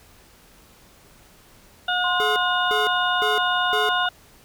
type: harmonic tone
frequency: 722 Hz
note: F#5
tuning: 43 cents flat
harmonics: 1 / 2 / 4 / 5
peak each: -25 / -23 / -28 / -28 dBFS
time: 1.88-4.09 s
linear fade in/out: 5 ms
type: tone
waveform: sine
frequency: 1046.5 Hz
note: C6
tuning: in tune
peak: -25 dBFS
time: 2.04-4.06 s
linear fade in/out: 2 ms
type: tone bursts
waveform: square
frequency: 427.2 Hz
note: G#4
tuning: 49 cents sharp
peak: -25 dBFS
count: 4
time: 2.2-3.89 s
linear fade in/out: 0 ms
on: 160 ms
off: 350 ms
effects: pink hiss -52 dBFS RMS until 4.44 s